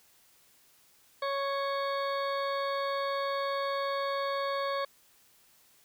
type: harmonic tone with a mistuned harmonic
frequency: 554.4 Hz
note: C#5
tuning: in tune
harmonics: 1 / 2 / 3 / 4 / 6 / 7 / 8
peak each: -32 / -33 / -41 / -44 / -48 / -46 / -45 dBFS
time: 1.22-4.85 s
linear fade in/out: 5 ms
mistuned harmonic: 7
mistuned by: -83 cents
effects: white hiss -63 dBFS RMS until 5.84 s